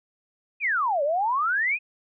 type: exponential two-way sweep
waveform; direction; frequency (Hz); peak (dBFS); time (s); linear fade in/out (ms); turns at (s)
sine; down then up; 2574 to 551 to 2574; -21; 0.6-1.79; 50; 1.03
effects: none